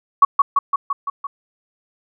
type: tone with echo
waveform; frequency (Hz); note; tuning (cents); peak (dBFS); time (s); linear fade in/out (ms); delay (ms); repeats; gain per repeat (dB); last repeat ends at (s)
sine; 1122; C#6; +21; -5; 0.22-0.25; 5; 170; 6; -3; 1.27
effects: none